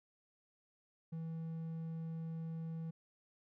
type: tone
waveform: triangle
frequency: 162.9 Hz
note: E3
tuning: 20 cents flat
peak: -38 dBFS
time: 1.12-2.91 s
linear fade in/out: 10 ms
effects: none